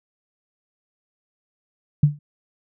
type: tone with exponential decay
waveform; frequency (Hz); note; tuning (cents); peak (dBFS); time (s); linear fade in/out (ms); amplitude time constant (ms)
sine; 146.83; D3; 0; -7; 2.03-2.19; 5; 34
effects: none